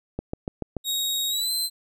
click train, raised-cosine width 2 ms, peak -15 dBFS, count 5, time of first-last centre 0.19-0.767 s, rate 6.93 Hz
sawtooth tone with pitch glide, 3773 to 4091 Hz, A#7 to C8, +20 to -40 cents, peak -21 dBFS, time 0.84-1.7 s, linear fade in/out 50 ms, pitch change +140 cents, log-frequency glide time 1.29-1.51 s
effects none

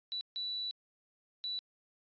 sine tone bursts at uneven times, 3951 Hz, B7, in tune, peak -35 dBFS, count 3, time 0.12-0.21 / 0.36-0.71 / 1.44-1.59 s, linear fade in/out 0 ms, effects resampled to 11025 Hz

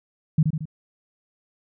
sine tone with echo, 155.56 Hz, D#3, in tune, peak -13 dBFS, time 0.38-0.43 s, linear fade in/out 5 ms, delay 75 ms, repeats 3, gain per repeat -5 dB, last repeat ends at 0.655 s, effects none

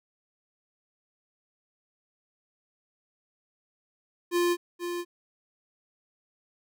square tone with echo, 349.2 Hz, F4, in tune, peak -23 dBFS, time 4.31-4.57 s, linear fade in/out 50 ms, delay 480 ms, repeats 1, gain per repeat -8 dB, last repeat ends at 5.05 s, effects none

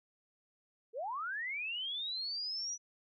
sine linear sweep, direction up, 415.3 to 5920 Hz, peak -36 dBFS, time 0.93-2.78 s, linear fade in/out 50 ms, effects none

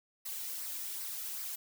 blue noise with flanger, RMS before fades -40 dBFS, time 0.25-1.56 s, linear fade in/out 10 ms, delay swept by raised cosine 0.29 to 1.89 ms, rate 2.6 Hz, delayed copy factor -0.5, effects none

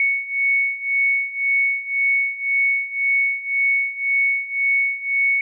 sine beating tone pair, 2217 / 2218.9 Hz, C#7 / C#7, 0 / +1 cents, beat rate 1.9 Hz, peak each -22 / -19 dBFS, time 0-5.41 s, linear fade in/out 2 ms, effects none

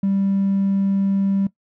triangle tone, 196 Hz, G3, in tune, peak -13 dBFS, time 0.03-1.47 s, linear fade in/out 5 ms, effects noise-tail reverb RT60 0.1 s tail -21 dB re dry + tanh soft clip ceiling -12 dBFS

